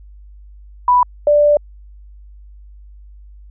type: tone pair in turn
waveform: sine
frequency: 987.8 / 588.7 Hz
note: B5 / D5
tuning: 0 / +4 cents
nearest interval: major sixth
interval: 896 cents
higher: first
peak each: -8 dBFS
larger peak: neither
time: 0.88-1.03 / 1.27-1.57 s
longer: second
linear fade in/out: 2 ms
effects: added 50 Hz sine -37 dBFS peak until 3.5 s